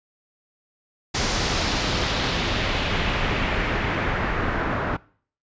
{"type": "noise with low-pass filter sweep", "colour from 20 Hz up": "pink", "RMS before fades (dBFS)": -24, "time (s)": [1.14, 4.97], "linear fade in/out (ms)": 10, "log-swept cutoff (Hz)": [6000, 1400], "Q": 1.5, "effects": ["noise-tail reverb RT60 0.5 s tail -22 dB re dry", "resampled to 16000 Hz"]}